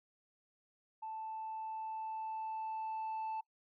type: tone with level ramp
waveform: sine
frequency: 880 Hz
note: A5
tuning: in tune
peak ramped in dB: -40 to -34 dBFS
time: 1.02-3.41 s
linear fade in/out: 10 ms
effects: noise-tail reverb RT60 0.1 s tail -25 dB re dry + tanh soft clip ceiling -36 dBFS